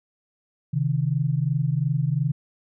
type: tone pair together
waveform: sine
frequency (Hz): 132.71 / 155.56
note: C3 / D#3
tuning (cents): +25 / 0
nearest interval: minor third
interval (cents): 275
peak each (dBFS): -23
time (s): 0.73-2.32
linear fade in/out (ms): 10
effects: none